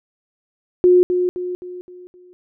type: tone with echo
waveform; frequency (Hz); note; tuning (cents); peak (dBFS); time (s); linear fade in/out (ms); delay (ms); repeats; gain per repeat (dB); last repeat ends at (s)
sine; 360; F#4; -47; -8; 0.84-1.03; 0; 260; 5; -7; 2.33
effects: none